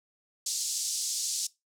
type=band-pass noise; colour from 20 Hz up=white; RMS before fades=-32 dBFS; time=0.46-1.47 s; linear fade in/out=5 ms; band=4600 to 8200 Hz; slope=24 dB/octave; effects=noise-tail reverb RT60 0.2 s tail -20 dB re dry